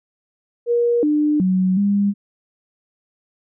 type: tone with pitch steps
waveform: sine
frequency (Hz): 475.2 / 299.3 / 186.1 / 201.6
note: A#4 / D4 / F#3 / G3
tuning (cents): +33 / +33 / +10 / +49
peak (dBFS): -14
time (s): 0.66-2.14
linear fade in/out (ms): 50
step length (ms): 370
effects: none